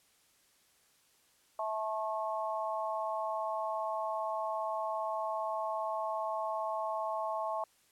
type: harmonic tone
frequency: 217.5 Hz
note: A3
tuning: 20 cents flat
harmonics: 3 / 4 / 5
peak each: -36 / -37 / -38 dBFS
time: 1.59-7.64 s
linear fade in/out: 2 ms
effects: white hiss -68 dBFS RMS until 7.91 s + low-pass 12000 Hz 12 dB/octave